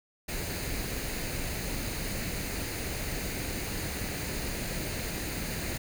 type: noise with comb filter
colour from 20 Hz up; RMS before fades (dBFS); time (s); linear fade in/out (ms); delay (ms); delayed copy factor
pink; -34; 0.28-5.78; 10; 0.45; +0.5
effects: none